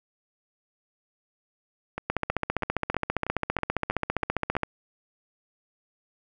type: two click trains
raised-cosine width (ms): 0.5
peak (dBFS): -10 / -16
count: 39 / 9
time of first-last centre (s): 2.1-4.633 / 1.98-4.552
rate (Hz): 15 / 3.11
effects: none